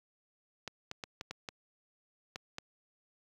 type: clicks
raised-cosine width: 0.2 ms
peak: -22 dBFS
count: 8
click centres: 0.677 / 0.914 / 1.038 / 1.211 / 1.31 / 1.488 / 2.359 / 2.584 s
effects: high-pass 60 Hz 12 dB/octave + 10-bit